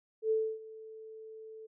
sine tone with ADSR envelope, 440 Hz, A4, in tune, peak -25 dBFS, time 0.22-1.67 s, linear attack 86 ms, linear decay 280 ms, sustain -20 dB, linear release 16 ms, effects none

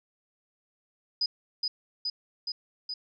sine tone with echo, 4978 Hz, D#8, in tune, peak -24 dBFS, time 1.21-1.26 s, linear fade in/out 5 ms, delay 420 ms, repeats 4, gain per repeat -2 dB, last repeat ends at 2.94 s, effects none

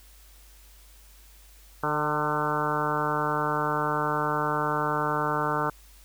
harmonic tone with a mistuned harmonic, 150 Hz, D3, 37 cents sharp, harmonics 1 / 2 / 3 / 4 / 5 / 6 / 7 / 8 / 9 / 10, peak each -34 / -35 / -33 / -35 / -36 / -31 / -33 / -32 / -32 / -35 dBFS, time 1.83-5.7 s, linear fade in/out 5 ms, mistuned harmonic 5, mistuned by +24 cents, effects added 50 Hz sine -51 dBFS peak until 6.04 s + white hiss -56 dBFS RMS until 6.04 s

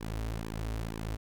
sawtooth tone with flanger, 54.8 Hz, A1, 6 cents flat, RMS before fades -36 dBFS, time 0-1.17 s, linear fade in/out 20 ms, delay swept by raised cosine 1.4 to 6 ms, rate 2.1 Hz, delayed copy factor -1, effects none

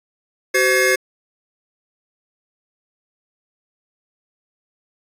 square tone cluster, 378 / 517 / 1690 / 2143 Hz, F#4 / C5 / G#6 / C7, +37 / -21 / +30 / +41 cents, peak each -20 dBFS, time 0.54-0.96 s, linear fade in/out 10 ms, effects resampled to 32000 Hz

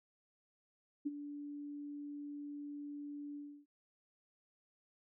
sine tone with ADSR envelope, 290 Hz, D4, 22 cents flat, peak -32 dBFS, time 1.05-3.66 s, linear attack 17 ms, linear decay 29 ms, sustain -11 dB, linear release 300 ms, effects none

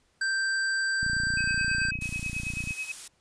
square tone, 1568 Hz, G6, in tune, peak -26 dBFS, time 0.21-1.91 s, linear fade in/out 5 ms
click train, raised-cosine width 5 ms, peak -24 dBFS, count 50, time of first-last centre 1.03-2.708 s, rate 29.2 Hz
sine tone with tremolo, 2547 Hz, D#7, 40 cents sharp, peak -29 dBFS, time 1.37-2.92 s, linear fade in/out 5 ms, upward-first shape sine, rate 9.2 Hz, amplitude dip 80%
blue noise, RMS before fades -38 dBFS, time 2.01-3.08 s, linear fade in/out 5 ms
effects pink hiss -68 dBFS RMS until 3.2 s + resampled to 22050 Hz

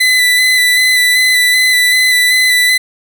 30% pulse tone with vibrato, 2000 Hz, B6, 21 cents sharp, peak -5 dBFS, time 0-2.78 s, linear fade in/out 10 ms, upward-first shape square, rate 2.6 Hz, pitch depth 16 cents each way, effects none

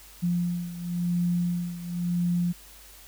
sine beating tone pair, 174.5 / 175.45 Hz, F3 / F3, -1 / +8 cents, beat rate 0.95 Hz, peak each -26 / -30 dBFS, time 0.22-2.53 s, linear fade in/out 20 ms, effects added 50 Hz sine -53 dBFS peak until 3.07 s + white hiss -50 dBFS RMS until 3.07 s

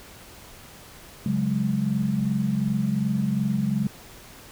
sine chord, C# suspended fourth, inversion none, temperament equal, 138.59 / 185 / 207.7 Hz, C#3 / F#3 / G#3, 0 / 0 / 0 cents, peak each -27 / -27 / -24 dBFS, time 1.26-3.87 s, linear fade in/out 2 ms, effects pink hiss -46 dBFS RMS until 4.51 s

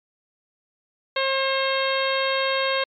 harmonic tone, 536 Hz, C5, 42 cents sharp, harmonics 1 / 2 / 3 / 4 / 5 / 6 / 7 / 8, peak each -24 / -27 / -29 / -30 / -31 / -32 / -32 / -33 dBFS, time 1.16-2.84 s, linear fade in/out 5 ms, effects MP3 96 kbps

